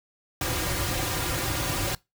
pink noise with comb filter, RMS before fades -28 dBFS, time 0.41-1.95 s, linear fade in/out 2 ms, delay 4.6 ms, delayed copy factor -0.95, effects noise-tail reverb RT60 0.2 s tail -22 dB re dry

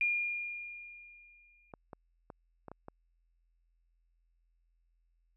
sine tone with exponential decay, 2415 Hz, D7, 48 cents sharp, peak -26 dBFS, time 0.01-1.72 s, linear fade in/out 1 ms, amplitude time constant 370 ms
clicks, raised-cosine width 1 ms, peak -31 dBFS, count 6, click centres 1.738 / 1.932 / 2.302 / 2.683 / 2.716 / 2.884 s
effects added 42 Hz sine -70 dBFS peak until 5.36 s

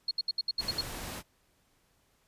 sine tone bursts, 4313 Hz, C#8, 48 cents flat, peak -27 dBFS, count 8, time 0.08-0.811 s, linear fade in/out 5 ms, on 31 ms, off 69 ms
pink noise, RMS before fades -40 dBFS, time 0.58-1.23 s, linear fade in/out 50 ms
effects pink hiss -70 dBFS RMS until 2.27 s + resampled to 32000 Hz

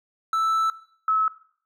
triangle / sine tone pair in turn, 1318.5 / 1295.1 Hz, E6 / E6, 0 / -31 cents, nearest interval unison, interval 31 cents, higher first, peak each -18 dBFS, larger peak neither, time 0.33-0.7 / 1.08-1.28 s, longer first, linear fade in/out 2 ms, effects noise-tail reverb RT60 0.6 s tail -18 dB re dry

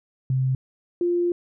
sine tone pair in turn, 130.81 / 349.2 Hz, C3 / F4, 0 / 0 cents, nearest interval octave + perfect fourth, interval 1700 cents, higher second, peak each -19 dBFS, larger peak neither, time 0.3-0.55 / 1.01-1.32 s, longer second, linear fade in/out 2 ms, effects none

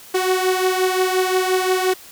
sawtooth beating tone pair, 370 / 375.7 Hz, F#4 / F#4, 0 / +26 cents, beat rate 5.7 Hz, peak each -14 / -18 dBFS, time 0.14-1.94 s, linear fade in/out 10 ms, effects white hiss -42 dBFS RMS until 2.11 s

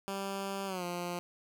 10% pulse tone with pitch glide, 196 to 175.63 Hz, G3 to F3, 0 to +10 cents, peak -27 dBFS, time 0.08-1.19 s, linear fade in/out 0 ms, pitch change -190 cents, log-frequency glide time 0.66-0.84 s, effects none

